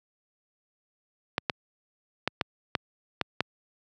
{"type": "clicks", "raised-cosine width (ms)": 0.3, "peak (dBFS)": -8, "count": 7, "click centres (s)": [1.381, 1.498, 2.276, 2.412, 2.752, 3.213, 3.406], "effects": ["high-pass 100 Hz 12 dB/octave"]}